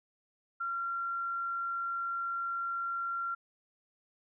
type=tone; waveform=sine; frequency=1374 Hz; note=F6; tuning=29 cents flat; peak=-32 dBFS; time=0.6-3.35 s; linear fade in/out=10 ms; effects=none